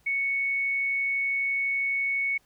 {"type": "tone", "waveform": "sine", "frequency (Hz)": 2217, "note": "C#7", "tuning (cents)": 0, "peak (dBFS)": -24, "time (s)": [0.06, 2.38], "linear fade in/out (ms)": 10, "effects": ["pink hiss -65 dBFS RMS until 2.45 s"]}